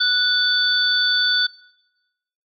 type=tone cluster; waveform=sine; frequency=1473 / 3479 / 4530 Hz; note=F#6 / A7 / C#8; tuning=-8 / -20 / +37 cents; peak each=-20 dBFS; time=0-1.47 s; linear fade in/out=10 ms; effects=noise-tail reverb RT60 1.0 s tail -23 dB re dry + AAC 64 kbps